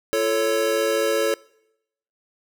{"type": "chord", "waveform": "square", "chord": "F augmented", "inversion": "none", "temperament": "equal with one note detuned", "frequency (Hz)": [341.4, 440, 554.4], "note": ["F4", "A4", "C#5"], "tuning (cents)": [-39, 0, 0], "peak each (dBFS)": [-29, -23, -23], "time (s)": [0.13, 1.34], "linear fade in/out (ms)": 0, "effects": ["noise-tail reverb RT60 0.8 s tail -23 dB re dry"]}